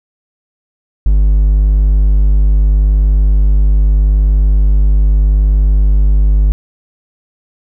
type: tone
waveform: triangle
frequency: 50.4 Hz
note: G1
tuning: 49 cents sharp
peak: -4 dBFS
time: 1.06-6.52 s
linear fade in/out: 0 ms
effects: none